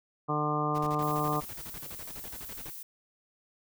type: harmonic tone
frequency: 150 Hz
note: D3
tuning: 37 cents sharp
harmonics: 1 / 2 / 3 / 4 / 5 / 6 / 7 / 8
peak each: -33 / -35 / -36 / -39 / -35 / -42 / -34 / -33 dBFS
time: 0.28-1.41 s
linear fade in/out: 20 ms
type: noise with tremolo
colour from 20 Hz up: pink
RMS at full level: -45 dBFS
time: 0.74-2.72 s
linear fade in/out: 20 ms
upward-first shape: square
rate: 12 Hz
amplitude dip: 80%
type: noise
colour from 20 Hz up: violet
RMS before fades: -43 dBFS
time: 1.02-2.83 s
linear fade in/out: 5 ms
effects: none